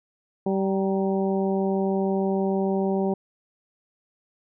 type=harmonic tone with a mistuned harmonic; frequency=193.5 Hz; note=G3; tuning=22 cents flat; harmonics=1 / 2 / 3 / 4 / 5; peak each=-24 / -25 / -31 / -32 / -39 dBFS; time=0.46-3.14 s; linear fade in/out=5 ms; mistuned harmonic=5; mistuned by=-48 cents; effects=none